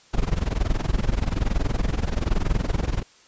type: noise with amplitude modulation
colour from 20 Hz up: brown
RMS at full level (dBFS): -19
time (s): 0.13-3.03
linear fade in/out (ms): 10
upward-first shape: sine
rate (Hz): 21.1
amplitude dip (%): 90
effects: white hiss -54 dBFS RMS until 3.27 s + resampled to 16000 Hz